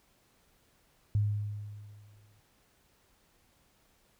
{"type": "tone with exponential decay", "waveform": "sine", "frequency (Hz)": 103.83, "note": "G#2", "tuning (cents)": 0, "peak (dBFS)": -23, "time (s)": [1.15, 2.4], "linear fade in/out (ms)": 0, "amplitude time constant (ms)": 270, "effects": ["pink hiss -68 dBFS RMS until 4.19 s"]}